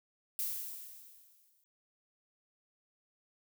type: noise with exponential decay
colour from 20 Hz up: violet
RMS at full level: -34 dBFS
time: 0.39-1.64 s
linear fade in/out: 0 ms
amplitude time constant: 270 ms
effects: none